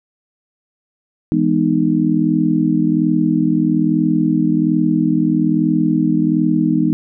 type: chord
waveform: sine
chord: E major seventh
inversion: none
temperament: just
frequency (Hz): 164.81 / 206 / 247.2 / 309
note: E3 / G#3 / B3 / D#4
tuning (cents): 0 / -14 / +2 / -12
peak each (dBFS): -19 / -19 / -18 / -16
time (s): 1.32-6.93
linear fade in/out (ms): 0
effects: none